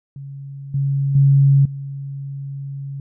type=tone with level steps; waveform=sine; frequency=138.59 Hz; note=C#3; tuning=in tune; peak=-30 / -16 / -9 / -26 dBFS; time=0.16-3 s; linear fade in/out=2 ms; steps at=0.74 / 1.15 / 1.65 s; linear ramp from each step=5 ms; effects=none